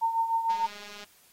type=tone with tremolo; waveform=sine; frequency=910 Hz; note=A#5; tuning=42 cents flat; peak=-21 dBFS; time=0.01-0.67 s; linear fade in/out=20 ms; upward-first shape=triangle; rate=6.6 Hz; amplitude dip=70%
type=click train; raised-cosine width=0.2 ms; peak=-27 dBFS; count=112; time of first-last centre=0.5-1.039 s; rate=206 Hz
effects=white hiss -60 dBFS RMS until 1.32 s + AAC 48 kbps